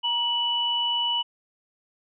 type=tone pair together; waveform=sine; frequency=944 / 2960 Hz; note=A#5 / F#7; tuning=+22 / 0 cents; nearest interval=octave + minor sixth; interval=1978 cents; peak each=-29 / -23 dBFS; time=0.03-1.23 s; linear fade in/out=20 ms; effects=none